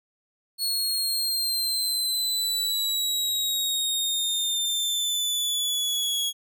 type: exponential sweep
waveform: sawtooth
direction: down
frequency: 4349 to 3322 Hz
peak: -21 dBFS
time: 0.58-6.33 s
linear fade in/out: 50 ms
effects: none